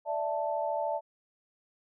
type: chord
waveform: sine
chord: D suspended second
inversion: none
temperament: just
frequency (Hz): 587.3 / 660.7 / 881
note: D5 / E5 / A5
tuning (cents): 0 / +4 / +2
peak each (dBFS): -33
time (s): 0.05-1.01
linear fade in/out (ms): 50
effects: none